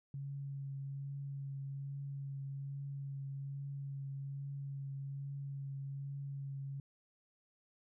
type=tone with vibrato; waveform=sine; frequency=138.59 Hz; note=C#3; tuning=in tune; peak=-40 dBFS; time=0.14-6.8 s; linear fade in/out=2 ms; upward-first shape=triangle; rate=1.2 Hz; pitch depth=17 cents each way; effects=none